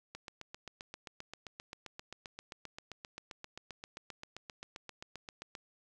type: click train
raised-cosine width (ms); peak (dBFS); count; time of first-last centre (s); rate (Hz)
0.2; -27; 42; 0.15-5.552; 7.59
effects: none